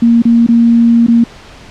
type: tone with dropouts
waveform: sine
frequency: 233.1 Hz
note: A#3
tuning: in tune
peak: -4 dBFS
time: 0.02-1.24 s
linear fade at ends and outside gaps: 5 ms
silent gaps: 0.221-0.252 / 0.466-0.487 / 1.066-1.082 s
effects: pink hiss -35 dBFS RMS until 1.7 s + low-pass 5000 Hz 12 dB/octave